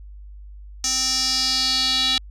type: tone with band-pass filter sweep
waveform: square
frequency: 260 Hz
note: C4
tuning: 11 cents flat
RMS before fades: -21 dBFS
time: 0.84-2.18 s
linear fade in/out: 2 ms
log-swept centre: 6000 to 3800 Hz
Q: 5.3
effects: added 50 Hz sine -37 dBFS peak until 2.3 s